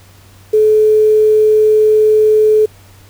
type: tone with quantisation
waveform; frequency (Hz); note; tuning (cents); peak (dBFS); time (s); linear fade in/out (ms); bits
sine; 430.1; A4; -39; -6; 0.53-2.66; 10; 6
effects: added 96 Hz sine -41 dBFS peak until 3.09 s + pink hiss -45 dBFS RMS until 3.09 s